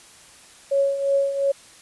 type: tone with tremolo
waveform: sine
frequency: 554.4 Hz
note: C#5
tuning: in tune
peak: -15 dBFS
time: 0.71-1.52 s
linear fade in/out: 10 ms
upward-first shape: triangle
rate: 2.8 Hz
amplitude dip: 70%
effects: white hiss -48 dBFS RMS until 1.81 s + resampled to 24000 Hz